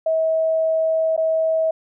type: tone with dropouts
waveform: sine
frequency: 643 Hz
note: E5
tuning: 43 cents flat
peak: -16 dBFS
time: 0.06-1.71 s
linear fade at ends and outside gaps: 5 ms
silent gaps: 1.165-1.176 s
effects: none